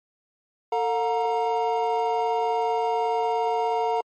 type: tone cluster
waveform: triangle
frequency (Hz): 449.1 / 719 / 936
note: A4 / F#5 / A#5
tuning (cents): +35 / -50 / +7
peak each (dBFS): -24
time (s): 0.72-4.01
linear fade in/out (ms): 5
effects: MP3 32 kbps